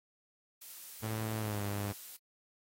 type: noise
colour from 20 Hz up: blue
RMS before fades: -48 dBFS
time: 0.61-2.17 s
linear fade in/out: 10 ms
type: tone with pitch glide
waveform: sawtooth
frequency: 110 to 101.45 Hz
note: A2 to G#2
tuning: 0 to -40 cents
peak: -31 dBFS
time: 1.02-1.93 s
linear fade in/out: 20 ms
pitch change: -140 cents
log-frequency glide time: 1.38-1.62 s
effects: AAC 48 kbps